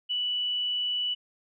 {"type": "tone", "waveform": "sine", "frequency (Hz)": 2960, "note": "F#7", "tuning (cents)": 0, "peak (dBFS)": -26, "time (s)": [0.09, 1.15], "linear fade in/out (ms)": 20, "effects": []}